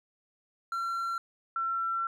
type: tone pair in turn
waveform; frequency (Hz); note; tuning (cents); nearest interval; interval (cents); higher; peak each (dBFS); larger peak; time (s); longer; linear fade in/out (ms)
triangle / sine; 1362 / 1351; F6 / E6; -44 / +42; unison; 14; first; -28; neither; 0.72-1.18 / 1.56-2.07; second; 2
effects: none